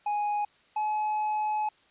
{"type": "tone pair in turn", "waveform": "triangle", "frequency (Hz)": [830.6, 851.5], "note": ["G#5", "G#5"], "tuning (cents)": [0, 43], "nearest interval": "unison", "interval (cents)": 43, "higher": "second", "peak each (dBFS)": -24, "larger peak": "neither", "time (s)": [[0.06, 0.45], [0.76, 1.69]], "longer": "second", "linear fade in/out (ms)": 5, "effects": ["white hiss -62 dBFS RMS until 1.9 s", "resampled to 8000 Hz"]}